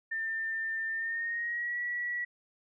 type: tone with pitch glide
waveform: sine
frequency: 1796 to 1936.1 Hz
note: A6 to B6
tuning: +35 to -35 cents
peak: -31 dBFS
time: 0.11-2.25 s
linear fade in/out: 10 ms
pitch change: +130 cents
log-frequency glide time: 0.92-1.79 s
effects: none

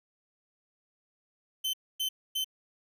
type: tone bursts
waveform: 40% pulse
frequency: 3072 Hz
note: G7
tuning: 36 cents flat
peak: -28 dBFS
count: 3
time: 1.64-2.445 s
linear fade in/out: 10 ms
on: 95 ms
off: 260 ms
effects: none

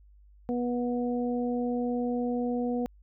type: harmonic tone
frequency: 243.5 Hz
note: B3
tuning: 24 cents flat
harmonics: 1 / 2 / 3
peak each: -28 / -32 / -38 dBFS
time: 0.49-2.86 s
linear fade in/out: 0 ms
effects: added 50 Hz sine -53 dBFS peak until 3.02 s

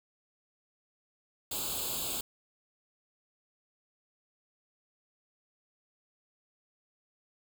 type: noise with comb filter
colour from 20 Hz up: white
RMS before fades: -35 dBFS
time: 1.51-2.21 s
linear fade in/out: 5 ms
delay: 0.26 ms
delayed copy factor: +1
effects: none

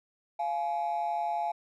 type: ring-modulated tone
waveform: triangle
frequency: 769 Hz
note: G5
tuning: 33 cents flat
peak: -22 dBFS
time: 0.39-1.52 s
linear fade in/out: 10 ms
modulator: 75.8 Hz
effects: tanh soft clip ceiling -23 dBFS

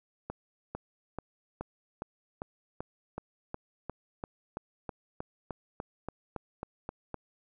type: accelerating click train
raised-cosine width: 1 ms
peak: -22 dBFS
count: 21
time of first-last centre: 0.3-7.143 s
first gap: 450 ms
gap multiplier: 0.97
effects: none

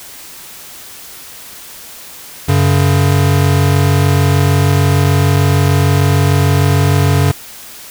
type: tone pair together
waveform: square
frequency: 94.8 / 141.42 Hz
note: F#2 / C#3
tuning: +43 / +35 cents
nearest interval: perfect fifth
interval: 692 cents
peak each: -12 / -12 dBFS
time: 2.48-7.32 s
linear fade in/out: 10 ms
effects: white hiss -33 dBFS RMS until 7.9 s

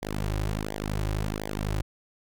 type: tone with flanger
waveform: sawtooth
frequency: 51.91 Hz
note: G#1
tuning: in tune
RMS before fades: -30 dBFS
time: 0.02-1.82 s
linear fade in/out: 5 ms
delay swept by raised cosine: 0.73 to 4.53 ms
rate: 1.4 Hz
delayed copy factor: -0.95
effects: none

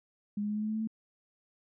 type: tone with pitch steps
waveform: sine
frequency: 205.9 / 208.1 / 210.2 / 212.4 / 214.6 / 216.9 / 219.2 / 221.4 Hz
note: G#3 / G#3 / G#3 / G#3 / A3 / A3 / A3 / A3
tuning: -15 / +4 / +21 / +39 / -43 / -25 / -6 / +11 cents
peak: -30 dBFS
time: 0.37-0.874 s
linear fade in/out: 5 ms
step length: 63 ms
effects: none

